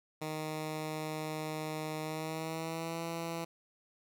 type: tone with pitch glide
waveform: 10% pulse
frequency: 155.5 to 166.66 Hz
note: D#3 to E3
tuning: -1 to +19 cents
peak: -28 dBFS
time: 0.21-3.45 s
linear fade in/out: 10 ms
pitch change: +120 cents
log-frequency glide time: 2.01-3.03 s
effects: none